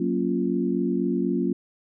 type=chord; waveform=sine; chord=Gb major seventh; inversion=none; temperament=equal; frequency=185 / 233.1 / 277.2 / 349.2 Hz; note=Gb3 / Bb3 / Db4 / F4; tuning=0 / 0 / 0 / 0 cents; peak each=-27 dBFS; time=0-1.53 s; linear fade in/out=5 ms; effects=none